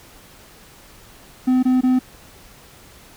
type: tone bursts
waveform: triangle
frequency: 255.2 Hz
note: C4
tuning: 43 cents flat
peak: -11 dBFS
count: 3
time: 1.47-1.992 s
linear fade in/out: 10 ms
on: 160 ms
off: 21 ms
effects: pink hiss -46 dBFS RMS until 3.16 s